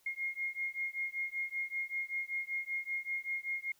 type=beating tone pair; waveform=sine; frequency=2138 / 2143.2 Hz; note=C7 / C7; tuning=+37 / +41 cents; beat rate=5.2 Hz; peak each=-38 / -38 dBFS; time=0.06-3.72 s; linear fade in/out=5 ms; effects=white hiss -69 dBFS RMS until 3.79 s